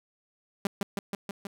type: tone with echo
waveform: sawtooth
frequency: 199.2 Hz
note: G3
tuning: 28 cents sharp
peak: -21 dBFS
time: 0.65-0.67 s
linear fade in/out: 2 ms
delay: 160 ms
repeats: 5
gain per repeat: -2 dB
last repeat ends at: 1.47 s
effects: none